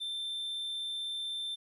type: tone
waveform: triangle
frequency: 3562 Hz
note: A7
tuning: 21 cents sharp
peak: -33 dBFS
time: 0-1.56 s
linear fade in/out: 20 ms
effects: resampled to 32000 Hz + 12-bit